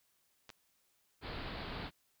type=clicks; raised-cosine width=0.2 ms; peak=-32 dBFS; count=2; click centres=0.493 / 0.502 s
type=low-pass noise; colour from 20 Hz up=pink; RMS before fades=-43 dBFS; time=1.21-1.91 s; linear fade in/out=50 ms; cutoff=4700 Hz; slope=96 dB/octave
effects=white hiss -75 dBFS RMS until 2.2 s